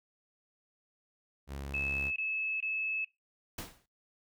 sawtooth tone, 69.3 Hz, C#2, in tune, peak -35 dBFS, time 1.47-2.12 s, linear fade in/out 50 ms
sine tone bursts, 2600 Hz, E7, 24 cents flat, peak -31 dBFS, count 3, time 1.74-3.046 s, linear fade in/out 2 ms, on 420 ms, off 23 ms
pink noise with exponential decay, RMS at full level -37 dBFS, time 3.58-3.86 s, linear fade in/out 5 ms, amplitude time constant 59 ms
effects noise-tail reverb RT60 0.2 s tail -21 dB re dry

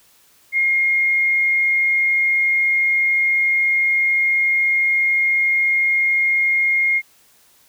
sine tone, 2137 Hz, C7, 36 cents sharp, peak -14 dBFS, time 0.52-7.02 s, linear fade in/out 50 ms, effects white hiss -54 dBFS RMS until 7.68 s

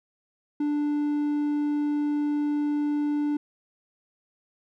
triangle tone, 294.2 Hz, D4, 3 cents sharp, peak -21 dBFS, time 0.6-3.37 s, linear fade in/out 5 ms, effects none

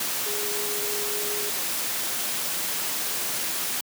sine tone in noise, 415.3 Hz, G#4, in tune, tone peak -33 dBFS, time 0.26-1.5 s, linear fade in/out 5 ms, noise white, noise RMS -28 dBFS, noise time 0-3.81 s, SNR -8 dB, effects high-pass 150 Hz 12 dB/octave

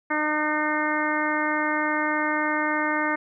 harmonic tone, 303.9 Hz, D#4, 41 cents flat, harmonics 1 / 2 / 3 / 4 / 5 / 6 / 7, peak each -28 / -31 / -29 / -30 / -30 / -29 / -31 dBFS, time 0.1-3.16 s, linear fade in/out 10 ms, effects none

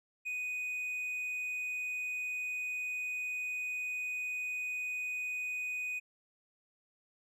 triangle tone, 2489 Hz, D#7, in tune, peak -33 dBFS, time 0.25-6 s, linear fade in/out 20 ms, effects none

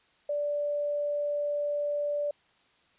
sine tone, 584 Hz, D5, 10 cents flat, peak -27 dBFS, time 0.29-2.31 s, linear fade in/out 5 ms, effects white hiss -65 dBFS RMS until 2.98 s + resampled to 8000 Hz

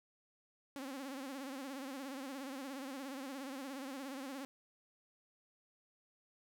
sawtooth tone with vibrato, 270 Hz, C#4, 45 cents flat, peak -39 dBFS, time 0.76-4.45 s, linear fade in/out 0 ms, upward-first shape sine, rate 17 Hz, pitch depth 98 cents each way, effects none

